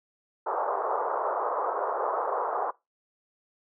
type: band-pass noise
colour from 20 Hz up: white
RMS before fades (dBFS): -29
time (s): 0.46-2.71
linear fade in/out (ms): 10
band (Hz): 410 to 1200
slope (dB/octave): 48
effects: noise-tail reverb RT60 0.2 s tail -20 dB re dry